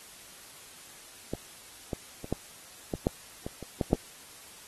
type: clicks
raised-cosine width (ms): 2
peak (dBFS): -18 / -19 / -25 / -15 / -17 / -11 / -22 / -27 / -14 / -7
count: 10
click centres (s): 1.336 / 1.932 / 2.244 / 2.326 / 2.938 / 3.069 / 3.465 / 3.627 / 3.812 / 3.931
effects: white hiss -50 dBFS RMS until 4.67 s + AAC 32 kbps